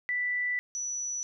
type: tone pair in turn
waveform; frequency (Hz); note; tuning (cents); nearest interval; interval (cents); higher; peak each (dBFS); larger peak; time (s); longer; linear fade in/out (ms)
sine; 1975.5 / 5920; B6 / F#8; 0 / 0; octave + perfect fifth; 1900; second; -27 / -31; first; 0.09-0.59 / 0.75-1.23; first; 0
effects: none